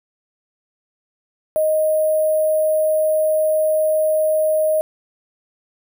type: tone with sample-and-hold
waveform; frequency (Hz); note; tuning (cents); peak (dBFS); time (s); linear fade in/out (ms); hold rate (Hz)
sine; 622.3; D#5; 0; -14; 1.56-4.81; 0; 11025
effects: none